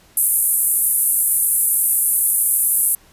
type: band-pass noise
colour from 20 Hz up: white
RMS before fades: -17 dBFS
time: 0.17-2.95 s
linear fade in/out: 2 ms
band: 9200 to 13000 Hz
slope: 48 dB/octave
effects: pink hiss -51 dBFS RMS until 3.12 s + resampled to 32000 Hz